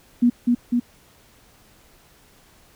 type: tone with echo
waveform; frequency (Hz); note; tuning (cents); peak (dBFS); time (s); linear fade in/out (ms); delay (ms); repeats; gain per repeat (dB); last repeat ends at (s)
sine; 241.2; B3; -41; -12; 0.22-0.3; 10; 250; 2; -2; 0.8
effects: pink hiss -54 dBFS RMS until 2.75 s